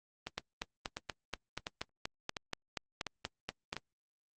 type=two click trains; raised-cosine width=0.2 ms; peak=-20 / -18 dBFS; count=6 / 15; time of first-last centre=0.27-3.767 / 0.38-3.729 s; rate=1.43 / 4.18 Hz; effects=Opus 24 kbps